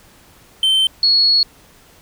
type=tone pair in turn; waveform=triangle / sine; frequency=3100 / 4349 Hz; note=G7 / C#8; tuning=-20 / -34 cents; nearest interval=tritone; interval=586 cents; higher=second; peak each=-10 dBFS; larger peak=neither; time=0.63-0.87 / 1.03-1.43 s; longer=second; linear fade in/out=2 ms; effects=pink hiss -48 dBFS RMS until 2.01 s